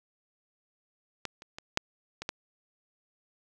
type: clicks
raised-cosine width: 0.2 ms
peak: -16 / -29 / -23 / -7 / -20 / -14 dBFS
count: 6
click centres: 1.253 / 1.421 / 1.585 / 1.774 / 2.22 / 2.291 s
effects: none